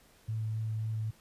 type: tone with vibrato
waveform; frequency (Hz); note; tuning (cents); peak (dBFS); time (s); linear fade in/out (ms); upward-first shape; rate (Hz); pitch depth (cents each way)
sine; 110; A2; 0; -31; 0.28-1.11; 10; sine; 3.7; 10
effects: pink hiss -62 dBFS RMS until 1.2 s + resampled to 32000 Hz